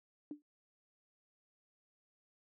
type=tone with exponential decay; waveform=sine; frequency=295.2 Hz; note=D4; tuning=9 cents sharp; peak=-37 dBFS; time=0.31-0.42 s; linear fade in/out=1 ms; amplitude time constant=23 ms; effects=high-pass 150 Hz 12 dB/octave